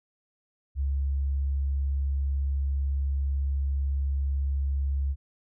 sine tone, 69 Hz, C#2, 7 cents flat, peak -24 dBFS, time 0.75-5.16 s, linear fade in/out 50 ms, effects none

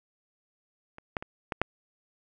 clicks, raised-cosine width 0.5 ms, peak -29 / -14 / -23 / -15 / -8 dBFS, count 5, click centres 0.984 / 1.168 / 1.225 / 1.522 / 1.616 s, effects none

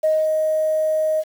sine tone with ADSR envelope, 625 Hz, D#5, 8 cents sharp, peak -13 dBFS, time 0.03-1.24 s, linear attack 13 ms, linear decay 220 ms, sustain -3 dB, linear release 47 ms, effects tanh soft clip ceiling -9 dBFS + 7-bit

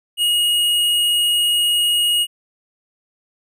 square tone, 2879 Hz, F#7, 48 cents flat, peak -15 dBFS, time 0.17-2.27 s, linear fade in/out 50 ms, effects none

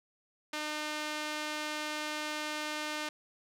sawtooth tone with band-pass filter, 303.1 Hz, D#4, 45 cents flat, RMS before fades -37 dBFS, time 0.53-3.09 s, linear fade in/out 5 ms, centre 3000 Hz, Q 0.56, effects none

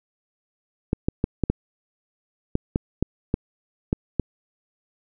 clicks, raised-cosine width 3 ms, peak -7 dBFS, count 11, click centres 0.931 / 1.085 / 1.241 / 1.437 / 1.5 / 2.554 / 2.759 / 3.026 / 3.341 / 3.929 / 4.197 s, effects none

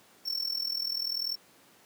square tone with amplitude modulation, 5430 Hz, F8, 50 cents flat, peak -27 dBFS, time 0.25-1.36 s, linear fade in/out 20 ms, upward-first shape sine, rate 40.3 Hz, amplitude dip 80%, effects pink hiss -59 dBFS RMS until 1.85 s + high-pass 200 Hz 12 dB/octave

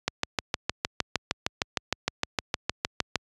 click train, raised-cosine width 0.2 ms, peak -6 dBFS, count 21, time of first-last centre 0.08-3.157 s, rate 6.5 Hz, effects high-pass 60 Hz 12 dB/octave + resampled to 22050 Hz

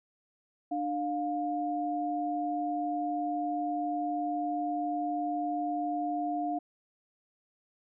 sine tone pair together, 298 / 707 Hz, D4 / F5, +25 / +21 cents, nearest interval octave + minor third, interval 1496 cents, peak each -33 / -31 dBFS, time 0.71-6.59 s, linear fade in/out 10 ms, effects none

